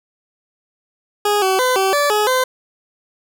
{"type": "tone with pitch steps", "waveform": "20% pulse", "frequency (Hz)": [413.8, 379.1, 507, 384.2, 579, 421.7, 513], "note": ["G#4", "F#4", "B4", "G4", "D5", "G#4", "C5"], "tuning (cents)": [-6, 42, 45, -35, -25, 26, -34], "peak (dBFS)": -9, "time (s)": [1.25, 2.44], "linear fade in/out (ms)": 5, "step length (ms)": 170, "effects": []}